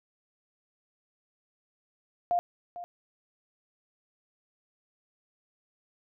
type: tone with echo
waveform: sine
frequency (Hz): 702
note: F5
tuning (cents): +9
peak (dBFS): -23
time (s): 2.31-2.39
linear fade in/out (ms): 0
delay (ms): 450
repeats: 1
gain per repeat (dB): -14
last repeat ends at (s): 2.84
effects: none